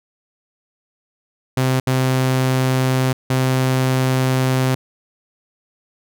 sawtooth tone bursts at uneven times, 130 Hz, C3, 11 cents flat, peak -11 dBFS, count 3, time 1.57-1.8 / 1.87-3.13 / 3.3-4.75 s, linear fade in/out 5 ms, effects none

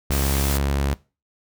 sawtooth tone with pitch glide, 69 to 69.6 Hz, C#2 to C#2, -7 to +8 cents, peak -16 dBFS, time 0.1-0.94 s, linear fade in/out 0 ms, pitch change +15 cents, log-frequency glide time 0.37-0.46 s
white high-pass noise, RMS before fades -28 dBFS, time 0.11-0.58 s, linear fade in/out 10 ms, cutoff 140 Hz, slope 48 dB/octave
effects noise-tail reverb RT60 0.3 s tail -20 dB re dry

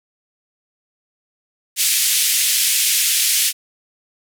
white band-pass noise, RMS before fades -17 dBFS, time 1.76-3.53 s, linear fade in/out 50 ms, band 2200 to 13000 Hz, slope 24 dB/octave, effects none

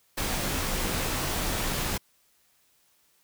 pink noise with comb filter, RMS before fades -29 dBFS, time 0.17-1.98 s, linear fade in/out 10 ms, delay 18 ms, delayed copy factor -0.5, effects white hiss -66 dBFS RMS until 3.23 s

